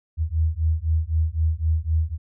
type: beating tone pair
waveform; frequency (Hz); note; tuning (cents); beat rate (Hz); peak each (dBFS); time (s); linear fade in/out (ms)
sine; 78 / 81.9; D#2 / E2; +5 / -11; 3.9; -22; 0.17-2.18; 50
effects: none